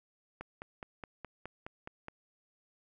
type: click train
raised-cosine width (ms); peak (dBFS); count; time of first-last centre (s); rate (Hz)
0.5; -27; 9; 0.41-2.084; 4.78
effects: none